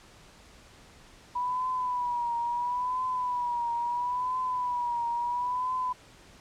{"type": "tone with vibrato", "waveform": "sine", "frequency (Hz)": 979, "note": "B5", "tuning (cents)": -15, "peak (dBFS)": -27, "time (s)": [1.35, 5.93], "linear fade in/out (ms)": 10, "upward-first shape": "triangle", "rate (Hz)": 0.74, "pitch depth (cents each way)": 75, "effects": ["pink hiss -54 dBFS RMS until 6.4 s", "low-pass 8000 Hz 12 dB/octave"]}